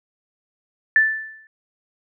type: tone with exponential decay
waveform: sine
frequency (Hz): 1760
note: A6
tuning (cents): 0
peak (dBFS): -9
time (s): 0.96-1.47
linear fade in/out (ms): 1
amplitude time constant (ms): 110
effects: none